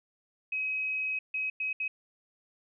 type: tone bursts at uneven times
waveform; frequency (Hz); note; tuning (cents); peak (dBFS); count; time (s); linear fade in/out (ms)
sine; 2541; D#7; +36; -29; 4; 0.52-1.19 / 1.34-1.5 / 1.6-1.73 / 1.8-1.88; 5
effects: none